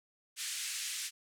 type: band-pass noise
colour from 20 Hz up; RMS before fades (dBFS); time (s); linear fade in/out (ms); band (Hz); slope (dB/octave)
white; -39; 0.36-1.11; 50; 1800 to 9500; 24
effects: none